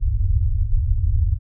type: low-pass noise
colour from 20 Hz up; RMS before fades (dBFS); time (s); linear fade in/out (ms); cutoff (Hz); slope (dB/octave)
pink; -18; 0-1.39; 50; 110; 96
effects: none